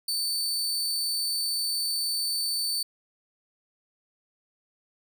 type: tone with amplitude modulation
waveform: sawtooth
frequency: 4538 Hz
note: C#8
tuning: 40 cents sharp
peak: -21 dBFS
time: 0.08-2.83 s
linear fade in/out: 5 ms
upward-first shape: sine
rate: 247 Hz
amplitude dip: 50%
effects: none